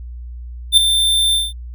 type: tone with ADSR envelope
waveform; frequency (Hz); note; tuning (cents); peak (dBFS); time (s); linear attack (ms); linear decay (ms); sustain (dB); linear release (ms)
square; 3571; A7; +25; -4; 0.72-1.53; 54; 4; -9; 190
effects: added 60 Hz sine -28 dBFS peak until 1.74 s